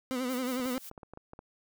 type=tone with vibrato; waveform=30% pulse; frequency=253.6 Hz; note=B3; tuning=46 cents sharp; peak=-28 dBFS; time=0.11-0.78 s; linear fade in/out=0 ms; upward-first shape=sine; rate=11 Hz; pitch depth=68 cents each way
type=noise with tremolo; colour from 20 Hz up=blue; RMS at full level=-44 dBFS; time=0.29-0.9 s; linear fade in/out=10 ms; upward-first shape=sine; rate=5.5 Hz; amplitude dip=70%
type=clicks; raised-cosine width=1 ms; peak=-31 dBFS; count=10; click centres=0.599 / 0.658 / 0.777 / 0.914 / 0.978 / 1.032 / 1.136 / 1.174 / 1.334 / 1.391 s
effects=none